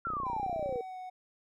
sine exponential sweep, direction down, 1396.9 to 458.2 Hz, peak -32 dBFS, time 0.05-0.81 s, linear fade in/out 2 ms
click train, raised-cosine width 2 ms, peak -29 dBFS, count 22, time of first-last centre 0.07-0.759 s, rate 30.5 Hz
triangle tone with pitch glide, 784 to 740 Hz, G5 to F#5, 0 to 0 cents, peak -38 dBFS, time 0.25-1.1 s, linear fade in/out 10 ms, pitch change -100 cents, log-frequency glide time 0.5-0.98 s
effects none

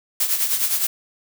blue noise with tremolo, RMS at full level -18 dBFS, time 0.2-0.87 s, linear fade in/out 5 ms, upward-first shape triangle, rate 9.7 Hz, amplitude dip 70%, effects none

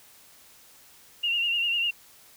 sine tone with vibrato, 2794 Hz, F7, in tune, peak -23 dBFS, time 1.23-1.91 s, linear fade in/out 10 ms, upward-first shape sine, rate 10 Hz, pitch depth 49 cents each way, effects white hiss -54 dBFS RMS until 2.36 s

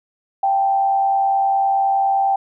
sine tone with frequency modulation, 784 Hz, G5, in tune, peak -14 dBFS, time 0.43-2.36 s, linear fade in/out 5 ms, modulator 89.8 Hz, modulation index 0.41, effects none

